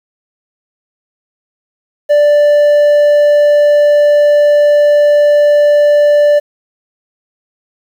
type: tone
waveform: triangle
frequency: 587.3 Hz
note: D5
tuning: in tune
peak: -3 dBFS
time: 2.09-6.4 s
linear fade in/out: 20 ms
effects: 7-bit